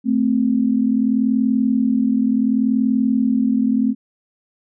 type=tone pair together; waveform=sine; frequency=220.2 / 260.9 Hz; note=A3 / C4; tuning=+2 / -5 cents; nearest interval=minor third; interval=293 cents; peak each=-17 dBFS; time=0.04-3.95 s; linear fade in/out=50 ms; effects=none